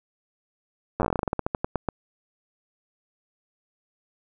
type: slowing click train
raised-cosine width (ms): 1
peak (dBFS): -10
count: 20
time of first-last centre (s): 1-1.887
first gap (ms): 9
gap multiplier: 1.16
effects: none